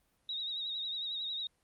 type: tone with vibrato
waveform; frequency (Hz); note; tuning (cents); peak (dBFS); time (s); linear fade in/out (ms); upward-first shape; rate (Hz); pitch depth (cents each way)
sine; 3786; A#7; +26; -35; 0.29-1.47; 2; triangle; 11; 68
effects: pink hiss -74 dBFS RMS until 1.63 s + Opus 32 kbps